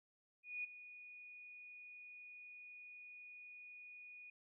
sine tone with ADSR envelope, 2462 Hz, D#7, 19 cents flat, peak -39 dBFS, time 0.43-4.3 s, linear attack 210 ms, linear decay 14 ms, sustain -14 dB, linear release 4 ms, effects none

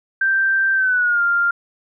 sine tone with pitch glide, 1568 to 1396.9 Hz, G6 to F6, 0 to 0 cents, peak -14 dBFS, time 0.21-1.51 s, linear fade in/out 5 ms, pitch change -200 cents, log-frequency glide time 0.74-1.22 s, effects none

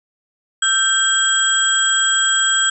sine tone cluster, 1335 / 1570 / 3252 / 7810 Hz, E6 / G6 / G#7 / B8, +22 / +2 / -37 / -20 cents, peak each -25 / -18 / -18 / -18 dBFS, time 0.62-2.7 s, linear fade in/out 5 ms, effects none

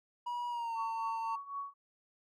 triangle tone with pitch glide, 965 to 905.6 Hz, B5 to A5, -40 to +50 cents, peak -33 dBFS, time 0.26-1.36 s, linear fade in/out 10 ms, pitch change -110 cents, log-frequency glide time 0.49-0.77 s
sine tone with tremolo, 1120 Hz, C#6, 18 cents sharp, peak -35 dBFS, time 0.75-1.74 s, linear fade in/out 50 ms, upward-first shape triangle, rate 3.9 Hz, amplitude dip 85%
effects none

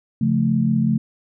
sine chord, Db augmented, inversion none, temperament equal, 138.59 / 174.61 / 220 Hz, Db3 / F3 / A3, 0 / 0 / 0 cents, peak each -21 / -22 / -18 dBFS, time 0.21-0.98 s, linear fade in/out 5 ms, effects none

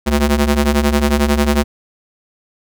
sawtooth ring-modulated tone, 144.7 Hz, D3, 25 cents flat, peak -5 dBFS, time 0.06-1.64 s, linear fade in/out 20 ms, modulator 77.9 Hz, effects none

